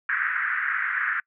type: band-pass noise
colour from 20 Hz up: pink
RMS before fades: -26 dBFS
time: 0.09-1.2 s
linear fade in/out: 2 ms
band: 1400 to 1900 Hz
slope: 48 dB/octave
effects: noise-tail reverb RT60 0.1 s tail -26 dB re dry